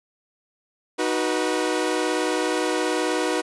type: chord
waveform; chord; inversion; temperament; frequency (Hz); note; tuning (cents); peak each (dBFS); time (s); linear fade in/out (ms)
sawtooth; B major; first; equal with one note detuned; 311.1 / 370 / 487.6; D#4 / F#4 / B4; 0 / 0 / -22; -22; 0.98-3.42; 20
effects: resampled to 24000 Hz